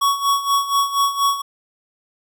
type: tone with tremolo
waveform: square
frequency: 1118 Hz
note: C#6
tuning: 14 cents sharp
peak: -14 dBFS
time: 0.01-1.42 s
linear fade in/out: 10 ms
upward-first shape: sine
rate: 4.2 Hz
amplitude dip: 75%
effects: none